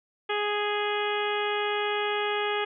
harmonic tone, 415.3 Hz, G#4, in tune, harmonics 1 / 2 / 3 / 4 / 5 / 6 / 7 / 8, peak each -29 / -32 / -34 / -35 / -36 / -37 / -37 / -38 dBFS, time 0.29-2.65 s, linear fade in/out 10 ms, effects none

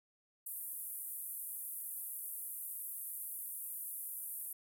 pink band-pass noise, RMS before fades -44 dBFS, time 0.46-4.53 s, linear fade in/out 5 ms, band 10000 to 15000 Hz, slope 48 dB/octave, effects none

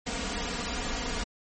pink noise with comb filter, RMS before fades -32 dBFS, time 0.06-1.24 s, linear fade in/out 10 ms, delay 4.2 ms, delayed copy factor +0.85, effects low-pass 11000 Hz 12 dB/octave + MP3 32 kbps

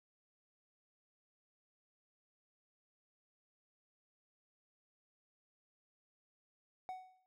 triangle tone with exponential decay, 745 Hz, F#5, 12 cents sharp, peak -37 dBFS, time 6.89-7.26 s, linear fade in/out 0 ms, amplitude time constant 80 ms, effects none

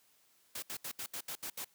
white noise bursts, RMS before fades -41 dBFS, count 8, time 0.55-1.646 s, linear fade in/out 5 ms, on 74 ms, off 72 ms, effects white hiss -69 dBFS RMS until 1.74 s + high-pass 100 Hz 12 dB/octave

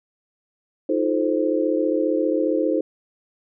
sine chord, F dominant seventh, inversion third, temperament just, 314.3 / 349.2 / 436.5 / 523.8 Hz, Eb4 / F4 / A4 / C5, +18 / 0 / -14 / +2 cents, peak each -22 / -26 / -25 / -23 dBFS, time 0.89-2.81 s, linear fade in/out 5 ms, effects none

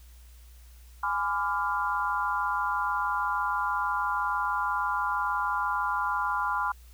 sine chord, G# diminished seventh, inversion none, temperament equal with one note detuned, 830.6 / 1008.5 / 1174.7 / 1396.9 Hz, G#5 / B5 / D6 / F6, 0 / +36 / 0 / 0 cents, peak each -33 / -29 / -33 / -31 dBFS, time 1.03-6.72 s, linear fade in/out 5 ms, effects added 60 Hz sine -48 dBFS peak until 6.93 s + white hiss -60 dBFS RMS until 6.93 s

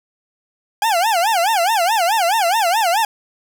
40% pulse tone with vibrato, 784 Hz, G5, in tune, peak -13 dBFS, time 0.82-3.05 s, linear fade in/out 2 ms, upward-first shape sine, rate 4.7 Hz, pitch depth 270 cents each way, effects none

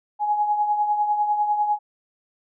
sine tone with tremolo, 836 Hz, G#5, 11 cents sharp, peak -16 dBFS, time 0.19-1.79 s, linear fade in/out 50 ms, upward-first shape triangle, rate 10 Hz, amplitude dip 60%, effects none

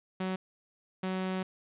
sawtooth tone pair in turn, 187.1 / 187.1 Hz, F#3 / F#3, +20 / +20 cents, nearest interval unison, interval 0 cents, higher neither, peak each -27 dBFS, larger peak neither, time 0.2-0.36 / 1.03-1.43 s, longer second, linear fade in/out 5 ms, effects resampled to 8000 Hz + 10-bit

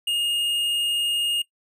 sine tone with hard clipping, 2844 Hz, F7, 31 cents sharp, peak -23 dBFS, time 0.07-1.42 s, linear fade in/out 5 ms, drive 8 dB, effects noise-tail reverb RT60 0.1 s tail -18 dB re dry

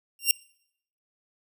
10% pulse tone with exponential growth, 2773 Hz, F7, 13 cents flat, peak -5 dBFS, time 0.19-0.31 s, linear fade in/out 1 ms, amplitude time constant 25 ms, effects noise-tail reverb RT60 0.7 s tail -25 dB re dry

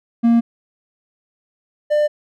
triangle tone pair in turn, 233.1 / 597.1 Hz, A#3 / D5, 0 / +29 cents, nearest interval octave + major third, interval 1629 cents, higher second, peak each -8 / -11 dBFS, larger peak first, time 0.23-0.41 / 1.9-2.08 s, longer neither, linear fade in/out 20 ms, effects none

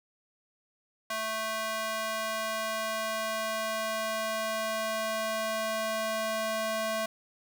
square tone with high-pass filter sweep, 220 Hz, A3, in tune, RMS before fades -32 dBFS, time 1.1-7.06 s, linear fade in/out 5 ms, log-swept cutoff 900 to 590 Hz, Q 1.2, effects none

